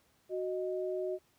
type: tone pair together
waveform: sine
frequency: 370 / 622.3 Hz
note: F#4 / D#5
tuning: 0 / 0 cents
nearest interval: major sixth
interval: 900 cents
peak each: -34 / -37 dBFS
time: 0.29-1.19 s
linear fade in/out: 50 ms
effects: pink hiss -70 dBFS RMS until 1.38 s + high-pass 60 Hz 12 dB/octave